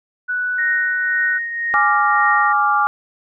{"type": "tone with pitch glide", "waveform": "sine", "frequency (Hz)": [1480, 1489.4], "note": ["F#6", "F#6"], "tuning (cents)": [0, 11], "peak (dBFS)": -18, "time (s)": [0.28, 1.39], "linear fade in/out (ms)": 20, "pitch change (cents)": 11, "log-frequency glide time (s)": [0.42, 0.71]}
{"type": "tone with tremolo", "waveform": "sine", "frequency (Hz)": 1864.7, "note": "A#6", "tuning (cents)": 0, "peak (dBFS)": -16, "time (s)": [0.58, 2.53], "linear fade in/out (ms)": 10, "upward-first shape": "triangle", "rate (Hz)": 1.9, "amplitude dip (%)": 60}
{"type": "chord", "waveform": "sine", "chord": "D diminished", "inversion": "second", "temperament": "equal", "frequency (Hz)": [830.6, 1174.7, 1396.9], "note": ["Ab5", "D6", "F6"], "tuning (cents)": [0, 0, 0], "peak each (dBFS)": [-18, -16, -19], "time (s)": [1.74, 2.87], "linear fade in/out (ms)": 0}
{"effects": []}